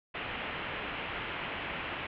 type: low-pass noise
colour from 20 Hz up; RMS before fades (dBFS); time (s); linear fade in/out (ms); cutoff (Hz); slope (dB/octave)
white; -38; 0.14-2.07; 10; 3000; 48
effects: none